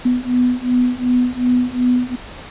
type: beating tone pair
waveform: sine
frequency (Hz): 246.9 / 249.6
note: B3 / B3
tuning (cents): 0 / +19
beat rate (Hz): 2.7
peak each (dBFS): -17 / -16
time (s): 0.05-2.16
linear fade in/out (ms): 10
effects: pink hiss -35 dBFS RMS until 2.5 s + resampled to 8000 Hz